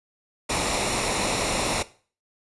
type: noise with comb filter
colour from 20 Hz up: pink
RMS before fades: -25 dBFS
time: 0.49-1.83 s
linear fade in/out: 10 ms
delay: 0.63 ms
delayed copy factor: -0.55
effects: noise-tail reverb RT60 0.4 s tail -17 dB re dry + resampled to 24000 Hz